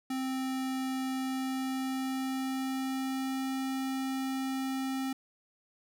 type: tone with pitch glide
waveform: square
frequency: 262 to 265.2 Hz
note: C4 to C4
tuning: +2 to +23 cents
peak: -32 dBFS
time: 0.1-5.13 s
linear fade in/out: 5 ms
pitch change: +21 cents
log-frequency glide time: 1.07-3.57 s
effects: none